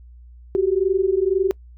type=tone pair together; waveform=sine; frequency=370 / 392 Hz; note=F#4 / G4; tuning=0 / 0 cents; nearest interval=minor second; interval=100 cents; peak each=-19 dBFS; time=0.55-1.51 s; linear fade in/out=0 ms; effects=noise-tail reverb RT60 0.1 s tail -25 dB re dry + added 60 Hz sine -41 dBFS peak until 1.77 s